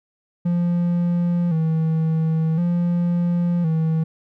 triangle tone with vibrato, 167 Hz, E3, 23 cents sharp, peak -15 dBFS, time 0.45-4.04 s, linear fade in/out 10 ms, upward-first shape square, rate 0.47 Hz, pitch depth 69 cents each way, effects none

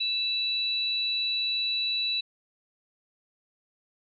sine tone pair together, 2637 / 3941 Hz, E7 / B7, 0 / -4 cents, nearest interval perfect fifth, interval 696 cents, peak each -33 / -26 dBFS, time 0-2.21 s, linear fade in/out 10 ms, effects none

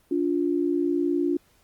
sine tone pair together, 290 / 349.8 Hz, D4 / F4, -22 / +3 cents, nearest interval minor third, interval 325 cents, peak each -24 dBFS, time 0.11-1.37 s, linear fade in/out 5 ms, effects pink hiss -62 dBFS RMS until 1.63 s + Opus 32 kbps

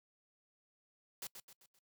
white noise with echo, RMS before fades -44 dBFS, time 1.22-1.27 s, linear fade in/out 2 ms, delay 130 ms, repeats 4, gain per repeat -7 dB, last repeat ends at 1.79 s, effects noise-tail reverb RT60 0.1 s tail -23 dB re dry + high-pass 100 Hz 12 dB/octave

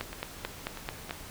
two click trains, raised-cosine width 0.3 ms, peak -23 / -16 dBFS, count 4 / 6, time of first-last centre 0.13-1.095 / 0.01-1.109 s, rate 3.11 / 4.55 Hz, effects pink hiss -45 dBFS RMS until 1.3 s

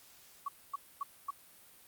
sine tone bursts, 1124 Hz, C#6, 24 cents sharp, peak -33 dBFS, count 4, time 0.46-1.306 s, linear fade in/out 5 ms, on 24 ms, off 250 ms, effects white hiss -59 dBFS RMS until 1.87 s + Opus 48 kbps

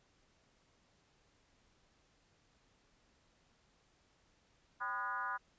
sine tone with frequency modulation, 1227 Hz, D#6, 25 cents flat, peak -36 dBFS, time 4.8-5.38 s, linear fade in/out 20 ms, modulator 224 Hz, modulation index 1.5, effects pink hiss -72 dBFS RMS until 5.58 s + resampled to 16000 Hz

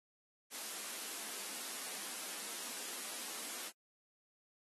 white high-pass noise, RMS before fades -44 dBFS, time 0.5-3.72 s, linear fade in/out 50 ms, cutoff 190 Hz, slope 96 dB/octave, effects AAC 32 kbps

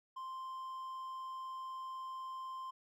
triangle tone, 1046 Hz, C6, 1 cent flat, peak -40 dBFS, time 0.16-2.71 s, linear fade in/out 10 ms, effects none

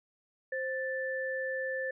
sine tone pair together, 524.4 / 1760 Hz, C5 / A6, +4 / 0 cents, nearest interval octave + major sixth, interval 2096 cents, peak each -34 / -35 dBFS, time 0.52-1.91 s, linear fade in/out 5 ms, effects none

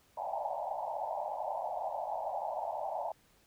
white band-pass noise, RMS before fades -37 dBFS, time 0.17-3.12 s, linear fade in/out 5 ms, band 580 to 920 Hz, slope 96 dB/octave, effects pink hiss -67 dBFS RMS until 3.46 s

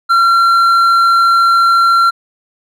sine tone with hard clipping, 1367 Hz, F6, 37 cents flat, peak -8 dBFS, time 0.09-2.11 s, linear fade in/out 20 ms, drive 5 dB, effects none

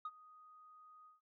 sine tone with ADSR envelope, 1246 Hz, D#6, 2 cents sharp, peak -37 dBFS, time 0.05-1.21 s, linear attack 4 ms, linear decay 46 ms, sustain -21 dB, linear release 150 ms, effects noise-tail reverb RT60 0.1 s tail -26 dB re dry + tanh soft clip ceiling -38 dBFS

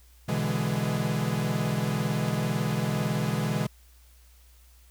45% pulse chord, E dominant seventh, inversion second, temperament equal with one note detuned, 124.91 / 146.83 / 164.81 / 207.7 Hz, B2 / D3 / E3 / G#3, +20 / 0 / 0 / 0 cents, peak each -31 dBFS, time 0.28-3.67 s, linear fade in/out 10 ms, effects added 60 Hz sine -53 dBFS peak until 4.9 s + white hiss -61 dBFS RMS until 4.9 s

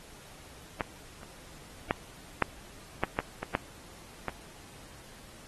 clicks, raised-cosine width 0.5 ms, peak -14 / -30 / -11 / -8 / -11 / -12 / -19 / -11 / -17 dBFS, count 9, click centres 0.808 / 1.232 / 1.909 / 2.423 / 3.036 / 3.189 / 3.43 / 3.551 / 4.283 s, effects pink hiss -52 dBFS RMS until 5.47 s + AAC 32 kbps

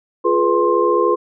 sine tone cluster, 349 / 422.8 / 492.8 / 1055 Hz, F4 / G#4 / B4 / C6, -1 / +31 / -4 / +14 cents, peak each -18 dBFS, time 0.24-1.16 s, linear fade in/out 20 ms, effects none

